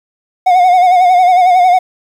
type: tone with vibrato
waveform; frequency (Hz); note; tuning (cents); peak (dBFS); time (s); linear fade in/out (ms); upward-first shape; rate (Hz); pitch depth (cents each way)
triangle; 726; F#5; -33; -3; 0.46-1.79; 10; sine; 11; 59
effects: 7-bit